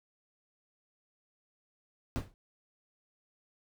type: noise with exponential decay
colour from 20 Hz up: brown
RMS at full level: -29 dBFS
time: 2.16-2.34 s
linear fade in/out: 0 ms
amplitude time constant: 38 ms
effects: none